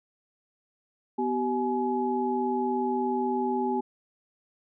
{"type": "tone cluster", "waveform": "sine", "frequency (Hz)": [248.6, 385.1, 845], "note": ["B3", "G4", "G#5"], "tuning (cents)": [12, -31, 30], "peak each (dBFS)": -29, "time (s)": [1.18, 3.81], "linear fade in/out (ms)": 10, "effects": []}